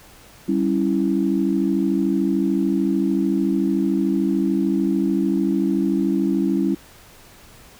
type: chord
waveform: sine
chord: C# diminished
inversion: second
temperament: equal with one note detuned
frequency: 196 / 276.1 / 329.6 Hz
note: G3 / C#4 / E4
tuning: 0 / -7 / 0 cents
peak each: -21 / -21 / -21 dBFS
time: 0.48-6.75 s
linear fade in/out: 10 ms
effects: tanh soft clip ceiling -7 dBFS + pink hiss -47 dBFS RMS until 7.79 s